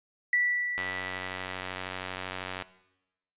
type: tone with exponential decay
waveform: sine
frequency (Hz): 1960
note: B6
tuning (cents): -14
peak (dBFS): -21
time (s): 0.33-2.27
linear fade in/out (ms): 2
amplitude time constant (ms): 420
type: click train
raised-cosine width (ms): 0.3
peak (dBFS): -18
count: 172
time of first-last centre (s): 0.78-2.623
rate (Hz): 92.8
effects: noise-tail reverb RT60 0.9 s tail -17 dB re dry + resampled to 8000 Hz